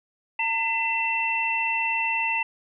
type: tone cluster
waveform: sine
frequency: 908 / 2021 / 2687 Hz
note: A#5 / B6 / E7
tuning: -46 / +39 / +33 cents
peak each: -28 / -31 / -24 dBFS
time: 0.39-2.43 s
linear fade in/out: 5 ms
effects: none